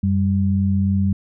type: tone pair together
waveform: sine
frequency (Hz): 92.5 / 196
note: F#2 / G3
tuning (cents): 0 / 0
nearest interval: octave + minor second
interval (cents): 1300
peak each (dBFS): -18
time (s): 0.03-1.13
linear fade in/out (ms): 5
effects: none